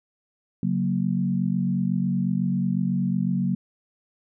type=chord; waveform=sine; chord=F# major; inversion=second; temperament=equal with one note detuned; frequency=139.23 / 185 / 233.1 Hz; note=C#3 / F#3 / A#3; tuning=+8 / 0 / 0 cents; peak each=-28 / -23 / -27 dBFS; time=0.63-3.55 s; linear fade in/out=2 ms; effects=none